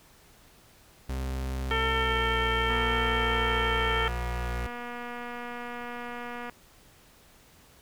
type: tone with pitch glide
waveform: 40% pulse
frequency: 65.41 to 60.33 Hz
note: C2 to B1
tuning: 0 to -40 cents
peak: -29 dBFS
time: 1.09-4.67 s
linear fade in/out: 5 ms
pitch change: -140 cents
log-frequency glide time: 1.93-2.2 s
type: harmonic tone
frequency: 449.3 Hz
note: A4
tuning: 36 cents sharp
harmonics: 1 / 2 / 3 / 4 / 5 / 6 / 7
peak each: -32 / -33 / -31 / -32 / -34 / -42 / -34 dBFS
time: 1.71-4.08 s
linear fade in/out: 0 ms
type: click train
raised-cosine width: 0.5 ms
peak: -24 dBFS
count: 916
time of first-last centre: 2.7-6.497 s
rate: 241 Hz
effects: pink hiss -57 dBFS RMS until 7.81 s

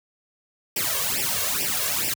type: noise with flanger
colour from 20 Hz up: white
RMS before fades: -25 dBFS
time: 0.76-2.14 s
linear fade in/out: 5 ms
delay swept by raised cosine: 0.37 to 1.87 ms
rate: 2.3 Hz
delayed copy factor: +0.95
effects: high-pass 80 Hz 12 dB/octave

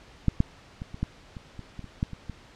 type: clicks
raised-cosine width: 5 ms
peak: -8 / -8 / -22 / -25 / -14 / -26 / -26 / -25 / -29 / -13 / -25 / -22 dBFS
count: 12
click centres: 0.283 / 0.404 / 0.819 / 0.944 / 1.03 / 1.368 / 1.593 / 1.793 / 1.843 / 2.029 / 2.133 / 2.297 s
effects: pink hiss -52 dBFS RMS until 2.55 s + low-pass 5000 Hz 12 dB/octave

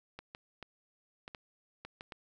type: clicks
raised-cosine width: 0.3 ms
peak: -28 dBFS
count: 8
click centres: 0.19 / 0.349 / 0.627 / 1.279 / 1.348 / 1.85 / 2.009 / 2.122 s
effects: none

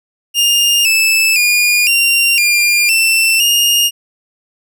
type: tone with pitch steps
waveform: sawtooth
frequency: 2817 / 2627 / 2432 / 2767 / 2401 / 2678 / 2838 Hz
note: F7 / E7 / D#7 / F7 / D7 / E7 / F7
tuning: +14 / -7 / -40 / -17 / +38 / +27 / +27 cents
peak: -6 dBFS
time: 0.34-3.91 s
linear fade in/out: 50 ms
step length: 510 ms
effects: none

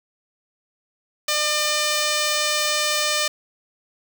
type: tone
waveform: 5% pulse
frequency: 601 Hz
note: D5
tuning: 40 cents sharp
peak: -8 dBFS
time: 1.28-3.28 s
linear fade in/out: 5 ms
effects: none

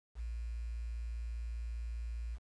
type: tone with quantisation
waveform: sine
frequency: 57.5 Hz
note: A#1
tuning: 23 cents flat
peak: -37 dBFS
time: 0.15-2.39 s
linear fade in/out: 50 ms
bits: 10
effects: resampled to 22050 Hz

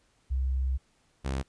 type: tone pair in turn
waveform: sine / sawtooth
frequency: 65.3 / 66.83 Hz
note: C2 / C2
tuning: -3 / +37 cents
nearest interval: unison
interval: 40 cents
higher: second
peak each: -25 dBFS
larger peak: neither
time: 0.3-0.78 / 1.24-1.43 s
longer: first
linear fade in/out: 20 ms
effects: pink hiss -68 dBFS RMS until 1.48 s + resampled to 22050 Hz

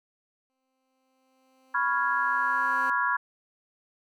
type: tone with exponential growth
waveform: 15% pulse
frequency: 261.6 Hz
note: C4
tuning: in tune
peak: -33 dBFS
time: 0.5-2.9 s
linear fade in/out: 0 ms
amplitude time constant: 520 ms
type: chord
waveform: sine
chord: C# dominant seventh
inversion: third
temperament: equal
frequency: 987.8 / 1108.7 / 1396.9 / 1661.2 Hz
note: B5 / C#6 / E#6 / G#6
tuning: 0 / 0 / 0 / 0 cents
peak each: -28 / -30 / -29 / -28 dBFS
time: 1.74-3.17 s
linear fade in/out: 10 ms
effects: none

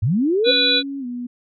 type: linear sweep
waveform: sine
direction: up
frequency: 88.4 to 523.3 Hz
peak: -15 dBFS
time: 0.02-0.52 s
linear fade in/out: 10 ms
type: harmonic tone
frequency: 491.6 Hz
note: B4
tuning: 8 cents flat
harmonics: 1 / 3 / 5 / 7 / 8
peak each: -24 / -25 / -24 / -21 / -16 dBFS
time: 0.44-0.83 s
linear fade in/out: 50 ms
type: tone with pitch glide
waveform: sine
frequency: 277.2 to 244.1 Hz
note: C#4 to B3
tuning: 0 to -20 cents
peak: -25 dBFS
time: 0.46-1.27 s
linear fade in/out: 10 ms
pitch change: -220 cents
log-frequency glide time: 0.99-1.06 s
effects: none

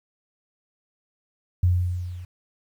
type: tone with level ramp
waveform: sine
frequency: 89.3 Hz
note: F2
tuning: 39 cents sharp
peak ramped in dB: -14 to -35 dBFS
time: 1.63-2.25 s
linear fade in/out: 5 ms
effects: 9-bit

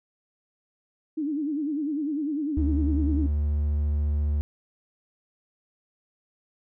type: tone with vibrato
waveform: sine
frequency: 296.5 Hz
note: D4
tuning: 17 cents sharp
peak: -25 dBFS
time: 1.17-3.27 s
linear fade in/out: 10 ms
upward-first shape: sine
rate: 10 Hz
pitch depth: 120 cents each way
type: tone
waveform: triangle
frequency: 73.8 Hz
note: D2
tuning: 9 cents sharp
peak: -20 dBFS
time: 2.57-4.41 s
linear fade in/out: 0 ms
effects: none

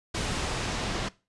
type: noise with low-pass filter sweep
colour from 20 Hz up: pink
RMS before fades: -31 dBFS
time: 0.14-1.09 s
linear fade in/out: 10 ms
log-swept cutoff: 8200 to 5300 Hz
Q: 0.78
effects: noise-tail reverb RT60 0.3 s tail -20 dB re dry + resampled to 24000 Hz

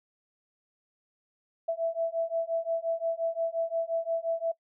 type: beating tone pair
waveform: sine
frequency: 659.3 / 665 Hz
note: E5 / E5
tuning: 0 / +15 cents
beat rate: 5.7 Hz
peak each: -30 dBFS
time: 1.68-4.52 s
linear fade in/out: 10 ms
effects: noise-tail reverb RT60 0.1 s tail -23 dB re dry

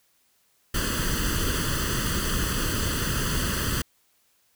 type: noise with comb filter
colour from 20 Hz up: pink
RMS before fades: -26 dBFS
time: 0.74-3.82 s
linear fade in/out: 5 ms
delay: 0.65 ms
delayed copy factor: +0.85
effects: white hiss -66 dBFS RMS until 4.55 s

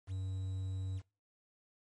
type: tone with quantisation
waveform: triangle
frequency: 94.8 Hz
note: F#2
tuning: 43 cents sharp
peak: -34 dBFS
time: 0.07-1.02 s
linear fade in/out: 50 ms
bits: 10
effects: noise-tail reverb RT60 0.3 s tail -21 dB re dry + MP3 48 kbps

